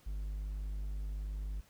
triangle tone, 50.6 Hz, G#1, 44 cents flat, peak -34 dBFS, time 0.06-1.61 s, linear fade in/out 10 ms, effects pink hiss -65 dBFS RMS until 1.69 s

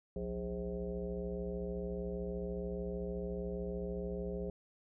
sine tone with frequency modulation, 294.3 Hz, D4, 4 cents sharp, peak -36 dBFS, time 0.16-4.5 s, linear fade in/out 2 ms, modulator 115 Hz, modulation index 2.2, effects none

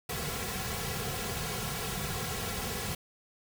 pink noise with comb filter, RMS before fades -35 dBFS, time 0.09-2.95 s, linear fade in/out 5 ms, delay 3.3 ms, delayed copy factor -0.9, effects none

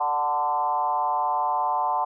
sine tone with frequency modulation, 883 Hz, A5, 6 cents sharp, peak -21 dBFS, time 0-2.05 s, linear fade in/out 10 ms, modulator 145 Hz, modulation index 1.3, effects none

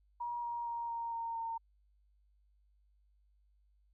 sine tone with pitch steps, 954 / 945.8 / 937.6 / 929.5 / 921.5 / 913.6 Hz, A#5 / A#5 / A#5 / A#5 / A#5 / A#5, +40 / +25 / +10 / -5 / -20 / -35 cents, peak -36 dBFS, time 0.2-1.58 s, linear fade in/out 10 ms, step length 230 ms, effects added 50 Hz sine -67 dBFS peak until 3.93 s

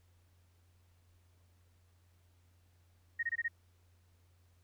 sine tone bursts, 1864.7 Hz, A#6, in tune, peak -31 dBFS, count 5, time 3.19-3.483 s, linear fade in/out 10 ms, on 41 ms, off 22 ms, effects added 88 Hz sine -65 dBFS peak until 4.63 s + pink hiss -75 dBFS RMS until 4.63 s

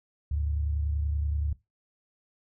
sine tone pair together, 73.42 / 103.92 Hz, D2 / G#2, 0 / +2 cents, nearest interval tritone, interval 602 cents, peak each -26 / -37 dBFS, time 0.31-1.53 s, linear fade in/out 5 ms, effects noise-tail reverb RT60 0.2 s tail -19 dB re dry

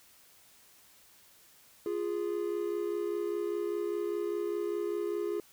triangle tone pair together, 347.8 / 412.8 Hz, F4 / G#4, -7 / -10 cents, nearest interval minor third, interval 297 cents, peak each -32 / -31 dBFS, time 1.86-5.4 s, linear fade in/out 2 ms, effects white hiss -60 dBFS RMS until 5.52 s

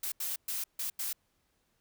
blue noise bursts at uneven times, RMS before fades -35 dBFS, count 5, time 0.03-0.12 / 0.2-0.36 / 0.48-0.64 / 0.79-0.9 / 0.99-1.13 s, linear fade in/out 5 ms, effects pink hiss -75 dBFS RMS until 1.8 s

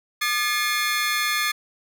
25% pulse tone cluster, 1212 / 1720 / 2144 Hz, D#6 / A6 / C7, -46 / -40 / +42 cents, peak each -22 dBFS, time 0.21-1.52 s, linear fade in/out 10 ms, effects none

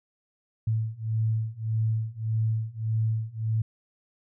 sine beating tone pair, 110 / 111.7 Hz, A2 / A2, 0 / +27 cents, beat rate 1.7 Hz, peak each -28 / -27 dBFS, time 0.67-3.62 s, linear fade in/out 5 ms, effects none

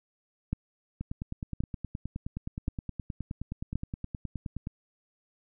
two click trains, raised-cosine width 5 ms, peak -16 / -22 dBFS, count 4 / 36, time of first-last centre 0.53-3.756 / 1.01-4.671 s, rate 0.93 / 9.56 Hz, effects none

